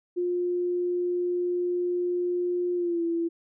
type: tone with pitch glide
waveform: sine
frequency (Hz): 354.6 to 336.2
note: F4 to E4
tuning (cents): +26 to +34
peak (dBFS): -24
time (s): 0.16-3.29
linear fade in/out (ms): 20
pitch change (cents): -92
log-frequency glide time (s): 2.75-3.03
effects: none